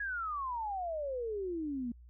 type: exponential sweep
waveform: sine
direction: down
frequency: 1691 to 230.8 Hz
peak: -34 dBFS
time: 0-1.92 s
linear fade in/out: 5 ms
effects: added 60 Hz sine -52 dBFS peak until 2.09 s